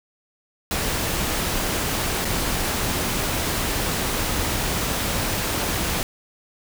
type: noise with dropouts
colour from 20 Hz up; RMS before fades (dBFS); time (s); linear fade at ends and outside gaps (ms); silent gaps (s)
pink; -24; 0.71-6.03; 1; 2.248-2.252
effects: none